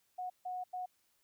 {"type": "tone bursts at uneven times", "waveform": "sine", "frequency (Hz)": 731, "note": "F#5", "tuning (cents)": -21, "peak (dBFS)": -37, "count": 3, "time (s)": [[0.18, 0.3], [0.45, 0.64], [0.73, 0.86]], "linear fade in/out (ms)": 10, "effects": ["white hiss -75 dBFS RMS until 1.23 s"]}